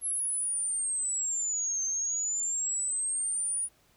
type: exponential two-way sweep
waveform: sine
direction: down then up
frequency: 11175 to 6272 to 9740 Hz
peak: -28 dBFS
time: 0.01-3.69 s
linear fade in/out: 50 ms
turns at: 1.84 s
effects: pink hiss -65 dBFS RMS until 3.96 s